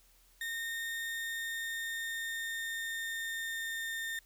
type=tone with pitch glide; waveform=35% pulse; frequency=1835 to 1818.1 Hz; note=A#6 to A#6; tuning=-28 to -44 cents; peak=-34 dBFS; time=0.41-4.19 s; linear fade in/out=2 ms; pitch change=-16 cents; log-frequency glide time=0.92-4.04 s; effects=added 41 Hz sine -65 dBFS peak until 4.25 s + white hiss -66 dBFS RMS until 4.25 s